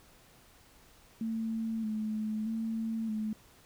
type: tone with vibrato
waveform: sine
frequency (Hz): 220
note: A3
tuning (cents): 0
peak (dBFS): -31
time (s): 1.21-3.33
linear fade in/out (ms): 2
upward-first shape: square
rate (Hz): 0.8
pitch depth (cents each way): 33
effects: pink hiss -60 dBFS RMS until 3.65 s